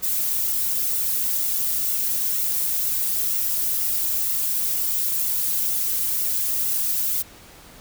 violet noise with flanger, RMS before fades -23 dBFS, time 0.02-7.23 s, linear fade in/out 20 ms, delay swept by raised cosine 1.4 to 3.3 ms, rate 2.1 Hz, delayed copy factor +0.95, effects pink hiss -46 dBFS RMS until 7.8 s

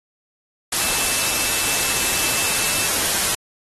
sine tone in noise, 2649 Hz, E7, 8 cents sharp, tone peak -30 dBFS, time 0.8-2.87 s, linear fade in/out 5 ms, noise white, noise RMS -20 dBFS, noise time 0.72-3.35 s, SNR -13 dB, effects AAC 32 kbps

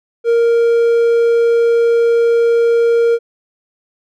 triangle tone, 466.2 Hz, A#4, in tune, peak -7 dBFS, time 0.24-3.19 s, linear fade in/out 50 ms, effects none

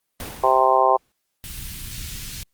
pink noise with exponential decay, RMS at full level -30 dBFS, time 0.2-1.12 s, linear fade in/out 1 ms, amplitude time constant 200 ms
harmonic tone, 130.81 Hz, C3, in tune, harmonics 3 / 4 / 5 / 6 / 7 / 8, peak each -24 / -22 / -21 / -19 / -21 / -19 dBFS, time 0.43-0.97 s, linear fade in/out 10 ms
pink band-stop noise, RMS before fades -33 dBFS, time 1.44-2.43 s, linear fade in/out 0 ms, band 140 to 2800 Hz, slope 12 dB/octave
effects white hiss -75 dBFS RMS until 2.53 s + Opus 32 kbps

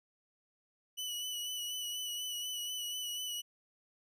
sawtooth tone with vibrato, 2960 Hz, F#7, in tune, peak -34 dBFS, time 0.97-3.42 s, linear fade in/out 20 ms, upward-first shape sine, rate 4.1 Hz, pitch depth 29 cents each way, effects none

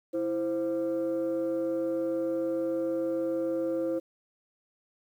sine tone pair together, 330 / 523.3 Hz, E4 / C5, +2 / 0 cents, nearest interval minor sixth, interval 798 cents, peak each -28 dBFS, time 0.13-4 s, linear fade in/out 20 ms, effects tanh soft clip ceiling -23 dBFS + 10-bit

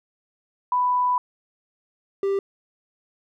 sine / triangle tone pair in turn, 992 / 393.7 Hz, B5 / G4, +7 / +8 cents, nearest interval octave + major third, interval 1599 cents, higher first, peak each -18 dBFS, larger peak neither, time 0.72-1.18 / 2.23-2.39 s, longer first, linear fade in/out 2 ms, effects none

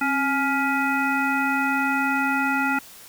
harmonic tone with a mistuned harmonic, 280 Hz, C#4, 18 cents sharp, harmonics 1 / 3 / 5 / 7 / 9, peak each -25 / -26 / -24 / -30 / -30 dBFS, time 0.01-2.79 s, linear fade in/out 5 ms, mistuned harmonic 1, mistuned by -74 cents, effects white hiss -45 dBFS RMS until 3.08 s

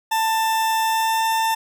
40% pulse tone with pitch glide, 889 to 894.7 Hz, A5 to A5, +18 to +29 cents, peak -17 dBFS, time 0.11-1.55 s, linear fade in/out 10 ms, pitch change +11 cents, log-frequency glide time 0.82-1.21 s, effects none

